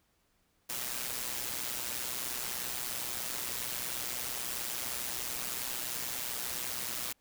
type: noise with amplitude modulation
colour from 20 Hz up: white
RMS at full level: -34 dBFS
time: 0.69-7.13 s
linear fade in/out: 10 ms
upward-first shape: sine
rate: 123 Hz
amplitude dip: 65%
effects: pink hiss -73 dBFS RMS until 7.2 s